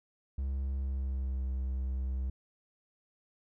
triangle tone with pitch glide, 67.4 to 64.99 Hz, C#2 to C2, -48 to -11 cents, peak -29 dBFS, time 0.38-2.3 s, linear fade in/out 5 ms, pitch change -63 cents, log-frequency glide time 0.76-1.46 s, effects none

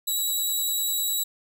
5% pulse tone with vibrato, 3894 Hz, B7, 25 cents flat, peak -17 dBFS, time 0.07-1.24 s, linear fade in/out 10 ms, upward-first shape square, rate 9.9 Hz, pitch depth 9 cents each way, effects none

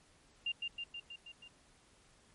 sine tone with echo, 2794 Hz, F7, in tune, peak -33 dBFS, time 0.46-0.52 s, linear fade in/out 5 ms, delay 160 ms, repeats 6, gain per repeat -3 dB, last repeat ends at 1.48 s, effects pink hiss -66 dBFS RMS until 2.34 s + MP3 48 kbps

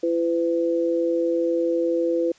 sine tone pair together, 337 / 505 Hz, E4 / B4, +38 / +39 cents, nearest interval perfect fifth, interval 701 cents, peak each -22 dBFS, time 0.03-2.32 s, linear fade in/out 5 ms, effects white hiss -55 dBFS RMS until 2.38 s + resampled to 16000 Hz

